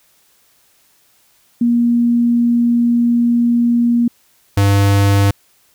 sine / square tone pair in turn, 237.4 / 99.81 Hz, A#3 / G2, +32 / +32 cents, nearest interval octave + minor third, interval 1500 cents, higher first, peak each -10 dBFS, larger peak neither, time 1.61-4.08 / 4.57-5.31 s, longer first, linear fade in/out 5 ms, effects white hiss -55 dBFS RMS until 5.74 s

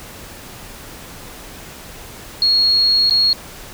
sine tone with dropouts, 4306 Hz, C8, 49 cents sharp, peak -11 dBFS, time 2.42-3.33 s, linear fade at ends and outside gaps 1 ms, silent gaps 3.097-3.108 s, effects pink hiss -36 dBFS RMS until 3.73 s

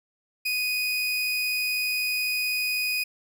30% pulse tone, 2489 Hz, D#7, in tune, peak -22 dBFS, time 0.45-3.04 s, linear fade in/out 10 ms, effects none

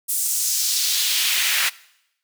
pink noise with high-pass filter sweep, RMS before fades -21 dBFS, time 0.08-1.7 s, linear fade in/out 20 ms, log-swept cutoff 9400 to 1800 Hz, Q 1.6, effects noise-tail reverb RT60 0.8 s tail -21 dB re dry

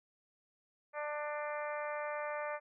harmonic tone, 297.1 Hz, D4, 20 cents sharp, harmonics 2 / 3 / 4 / 5 / 6 / 7 / 8, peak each -39 / -44 / -44 / -48 / -47 / -49 / -52 dBFS, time 0.93-2.6 s, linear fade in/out 50 ms, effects none

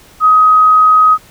sine tone, 1260 Hz, D#6, 21 cents sharp, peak -4 dBFS, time 0.2-1.18 s, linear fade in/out 50 ms, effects pink hiss -42 dBFS RMS until 1.3 s

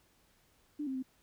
sine tone with pitch steps, 295.9 / 264.9 / 259.7 Hz, D4 / C4 / C4, +13 / +22 / -13 cents, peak -34 dBFS, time 0.79-1.027 s, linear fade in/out 10 ms, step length 79 ms, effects pink hiss -69 dBFS RMS until 1.22 s

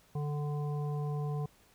harmonic tone with a mistuned harmonic, 146.83 Hz, D3, in tune, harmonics 1 / 3 / 5 / 7, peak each -32 / -42 / -46 / -49 dBFS, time 0.15-1.46 s, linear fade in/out 5 ms, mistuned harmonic 5, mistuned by +21 cents, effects pink hiss -64 dBFS RMS until 1.74 s

